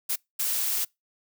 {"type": "noise bursts at uneven times", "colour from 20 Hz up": "blue", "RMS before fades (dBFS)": -27, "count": 2, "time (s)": [[0.09, 0.16], [0.39, 0.85]], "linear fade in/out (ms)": 10, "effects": ["noise-tail reverb RT60 0.2 s tail -26 dB re dry"]}